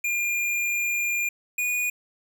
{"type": "tone pair in turn", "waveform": "square", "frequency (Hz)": [2407, 2456], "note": ["D7", "D#7"], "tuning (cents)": [42, -23], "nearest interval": "unison", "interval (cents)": 35, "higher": "second", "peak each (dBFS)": -24, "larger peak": "neither", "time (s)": [[0.04, 1.29], [1.58, 1.9]], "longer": "first", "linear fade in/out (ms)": 5, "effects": []}